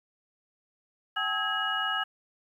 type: tone cluster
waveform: sine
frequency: 767 / 852 / 1285 / 1647 / 2898 Hz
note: G5 / G#5 / E6 / G#6 / F#7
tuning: -38 / +44 / -45 / -15 / -37 cents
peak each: -36 / -39 / -32 / -31 / -32 dBFS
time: 1.16-2.04 s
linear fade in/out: 10 ms
effects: 10-bit